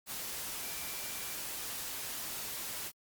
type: tone in noise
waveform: sine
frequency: 2349 Hz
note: D7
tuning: in tune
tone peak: -51 dBFS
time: 0.6-1.37 s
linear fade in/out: 50 ms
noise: white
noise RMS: -40 dBFS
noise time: 0.06-2.92 s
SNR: -14 dB
effects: Opus 48 kbps